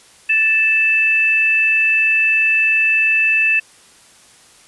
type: tone pair together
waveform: sine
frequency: 1760 / 2637 Hz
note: A6 / E7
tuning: 0 / 0 cents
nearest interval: perfect fifth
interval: 700 cents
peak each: -21 / -12 dBFS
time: 0.29-3.6 s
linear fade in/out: 10 ms
effects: white hiss -47 dBFS RMS until 4.67 s + resampled to 24000 Hz